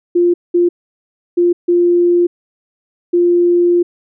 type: tone bursts at uneven times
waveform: sine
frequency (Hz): 349.2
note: F4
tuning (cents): 0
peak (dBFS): -8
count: 5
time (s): 0.15-0.34 / 0.54-0.69 / 1.37-1.53 / 1.68-2.27 / 3.13-3.83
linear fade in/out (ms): 10
effects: none